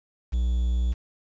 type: tone with quantisation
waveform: triangle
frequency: 60.2 Hz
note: B1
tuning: 44 cents flat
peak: -19 dBFS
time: 0.32-0.94 s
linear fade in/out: 20 ms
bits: 8
effects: resampled to 16000 Hz